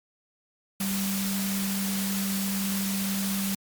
sine tone in noise, 195.3 Hz, G3, 6 cents flat, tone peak -27 dBFS, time 0.8-3.55 s, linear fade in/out 5 ms, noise white, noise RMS -32 dBFS, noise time 0.8-3.55 s, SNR +2 dB, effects MP3 96 kbps

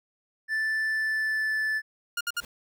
triangle tone with pitch glide, 1760 to 1747.8 Hz, A6 to A6, 0 to -12 cents, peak -23 dBFS, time 0.48-1.82 s, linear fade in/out 50 ms, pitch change -12 cents, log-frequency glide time 0.87-1.6 s
sawtooth tone bursts, 1418 Hz, F6, 26 cents sharp, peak -23 dBFS, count 3, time 2.17-2.404 s, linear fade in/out 5 ms, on 38 ms, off 60 ms
pink noise with exponential growth, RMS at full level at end -40 dBFS, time 2.34-2.45 s, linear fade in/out 2 ms, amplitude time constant 22 ms
effects none

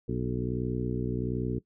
harmonic tone with a mistuned harmonic, 61.3 Hz, B1, 12 cents flat, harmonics 1 / 2 / 3 / 4 / 5 / 6 / 7, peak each -38 / -33 / -36 / -35 / -38 / -36 / -38 dBFS, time 0.08-1.59 s, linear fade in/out 10 ms, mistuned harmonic 7, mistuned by +29 cents, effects noise-tail reverb RT60 0.1 s tail -19 dB re dry

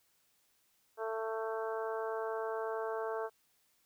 harmonic tone, 222.3 Hz, A3, 18 cents sharp, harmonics 2 / 3 / 4 / 5 / 6 / 7, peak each -37 / -41 / -43 / -45 / -47 / -48 dBFS, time 0.97-3.3 s, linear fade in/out 50 ms, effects white hiss -73 dBFS RMS until 3.85 s

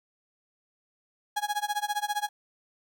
35% pulse tone with tremolo, 830 Hz, G#5, 1 cent flat, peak -23 dBFS, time 1.36-2.29 s, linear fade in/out 10 ms, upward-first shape sine, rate 15 Hz, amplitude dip 95%, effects none

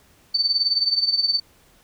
sine tone with tremolo, 4547 Hz, C#8, 43 cents sharp, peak -14 dBFS, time 0.34-1.4 s, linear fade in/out 10 ms, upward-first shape triangle, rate 19 Hz, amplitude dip 85%, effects pink hiss -56 dBFS RMS until 1.83 s

